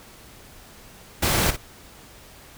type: noise with echo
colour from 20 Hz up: pink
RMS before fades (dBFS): -21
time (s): 1.22-1.51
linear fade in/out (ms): 10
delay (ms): 56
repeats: 1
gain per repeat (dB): -11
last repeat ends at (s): 1.566
effects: pink hiss -47 dBFS RMS until 2.57 s